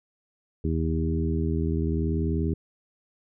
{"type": "harmonic tone with a mistuned harmonic", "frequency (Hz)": 80.4, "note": "E2", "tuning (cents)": -43, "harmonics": [1, 2, 3, 4, 5], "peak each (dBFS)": [-26, -29, -31, -32, -33], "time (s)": [0.64, 2.54], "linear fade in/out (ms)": 5, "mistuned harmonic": 1, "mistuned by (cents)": -21, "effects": []}